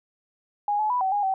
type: tone with pitch steps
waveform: sine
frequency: 824 / 855 / 988 / 762 / 821 / 767 Hz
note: G#5 / A5 / B5 / G5 / G#5 / G5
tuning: -14 / -50 / 0 / -49 / -20 / -38 cents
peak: -21 dBFS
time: 0.68-1.34 s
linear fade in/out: 2 ms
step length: 110 ms
effects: none